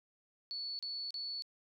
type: tone bursts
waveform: sine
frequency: 4435 Hz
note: C#8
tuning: in tune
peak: -38 dBFS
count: 3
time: 0.51-1.422 s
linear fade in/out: 0 ms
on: 280 ms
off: 36 ms
effects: none